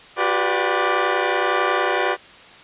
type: chord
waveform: 15% pulse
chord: G major seventh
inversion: third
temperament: equal with one note detuned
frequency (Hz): 361.1 / 392 / 493.9 / 587.3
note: F#4 / G4 / B4 / D5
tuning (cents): -42 / 0 / 0 / 0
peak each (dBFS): -17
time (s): 0.16-2.17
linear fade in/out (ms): 50
effects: white hiss -44 dBFS RMS until 2.63 s + resampled to 8000 Hz